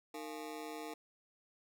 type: ring-modulated tone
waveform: 25% pulse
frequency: 384.5 Hz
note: G4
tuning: 33 cents flat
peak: -36 dBFS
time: 0.14-0.94 s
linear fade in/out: 5 ms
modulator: 75.3 Hz
effects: none